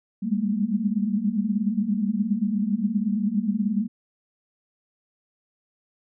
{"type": "tone cluster", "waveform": "sine", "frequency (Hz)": [195.4, 203, 212.5, 231.1], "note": ["G3", "G#3", "G#3", "A#3"], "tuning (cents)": [-5, -39, 40, -15], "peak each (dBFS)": -27, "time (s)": [0.22, 3.88], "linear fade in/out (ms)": 20, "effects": []}